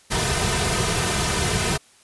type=noise with comb filter; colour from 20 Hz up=pink; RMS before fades=-22 dBFS; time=0.1-1.78 s; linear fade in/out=20 ms; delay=3.6 ms; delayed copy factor=-0.7; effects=white hiss -54 dBFS RMS until 2.03 s + resampled to 24000 Hz